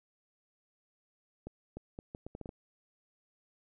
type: accelerating click train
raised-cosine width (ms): 2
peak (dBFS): -29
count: 9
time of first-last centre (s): 1.47-2.492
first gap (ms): 300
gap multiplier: 0.73
effects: none